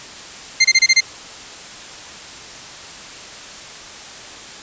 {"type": "tone bursts", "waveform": "20% pulse", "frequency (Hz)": 2093, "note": "C7", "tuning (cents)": 0, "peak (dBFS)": -3, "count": 6, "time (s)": [0.6, 1.007], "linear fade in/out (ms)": 10, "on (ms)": 47, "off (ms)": 25, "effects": ["white hiss -35 dBFS RMS until 4.62 s", "resampled to 16000 Hz"]}